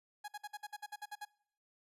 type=tone bursts; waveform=30% pulse; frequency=830.6 Hz; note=G#5; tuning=in tune; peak=-39 dBFS; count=11; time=0.24-1.252 s; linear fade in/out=10 ms; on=42 ms; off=55 ms; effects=noise-tail reverb RT60 0.7 s tail -24 dB re dry + resampled to 32000 Hz